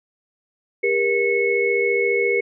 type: tone cluster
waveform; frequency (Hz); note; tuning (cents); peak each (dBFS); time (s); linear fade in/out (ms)
sine; 400.8 / 475.3 / 2194; G4 / A#4 / C#7; +38 / +34 / -18; -21; 0.83-2.41; 10
effects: none